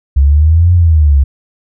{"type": "exponential two-way sweep", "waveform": "sine", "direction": "up then down", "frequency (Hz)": [67, 89.5, 67], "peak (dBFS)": -4, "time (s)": [0.16, 1.24], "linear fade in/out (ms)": 10, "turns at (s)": 0.73, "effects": []}